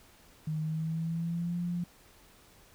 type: tone with pitch glide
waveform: sine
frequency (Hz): 155.5 to 174.54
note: D#3 to F3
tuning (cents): -1 to -1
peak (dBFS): -30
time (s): 0.47-1.84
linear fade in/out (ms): 5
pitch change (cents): +200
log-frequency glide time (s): 0.6-1.59
effects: pink hiss -59 dBFS RMS until 2.74 s